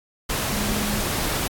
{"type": "tone in noise", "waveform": "sine", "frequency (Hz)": 207.7, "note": "G#3", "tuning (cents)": 0, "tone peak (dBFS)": -27, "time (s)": [0.52, 1.01], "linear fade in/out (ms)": 10, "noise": "pink", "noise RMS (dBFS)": -25, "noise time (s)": [0.29, 1.48], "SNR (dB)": -5, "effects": ["AAC 64 kbps"]}